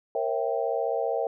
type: chord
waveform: sine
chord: A# diminished seventh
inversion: none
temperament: equal with one note detuned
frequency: 466.2 / 541.4 / 659.3 / 784 Hz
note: A#4 / C#5 / E5 / G5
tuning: 0 / -41 / 0 / 0 cents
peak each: -29 / -30 / -30 / -32 dBFS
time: 0.15-1.27 s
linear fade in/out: 2 ms
effects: none